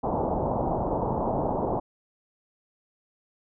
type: low-pass noise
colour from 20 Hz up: white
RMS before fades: -27 dBFS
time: 0.03-1.8 s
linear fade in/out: 10 ms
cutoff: 930 Hz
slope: 48 dB/octave
effects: none